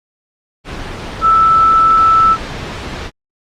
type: tone in noise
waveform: sine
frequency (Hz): 1318.5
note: E6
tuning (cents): 0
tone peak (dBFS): -6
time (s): 1.21-2.37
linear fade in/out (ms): 50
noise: pink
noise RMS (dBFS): -24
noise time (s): 0.64-3.11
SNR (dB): +15
effects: low-pass 4000 Hz 12 dB/octave + Opus 24 kbps